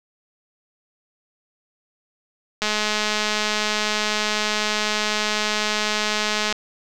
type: click train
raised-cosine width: 0.2 ms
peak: -5 dBFS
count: 829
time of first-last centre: 2.62-6.526 s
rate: 212 Hz
effects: none